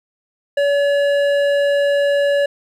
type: tone with hard clipping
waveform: triangle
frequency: 569 Hz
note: C#5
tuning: 45 cents sharp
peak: -15 dBFS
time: 0.57-2.46 s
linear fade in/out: 5 ms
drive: 14 dB
effects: none